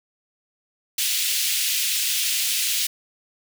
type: high-pass noise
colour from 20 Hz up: pink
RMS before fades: -23 dBFS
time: 0.98-2.87 s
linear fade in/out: 5 ms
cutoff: 2600 Hz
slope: 24 dB/octave
effects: none